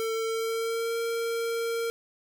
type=tone with pitch glide; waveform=square; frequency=449 to 461.4 Hz; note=A4 to A#4; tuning=+35 to -18 cents; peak=-28 dBFS; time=0-1.9 s; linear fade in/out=0 ms; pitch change=+47 cents; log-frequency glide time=0.27-0.97 s; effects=none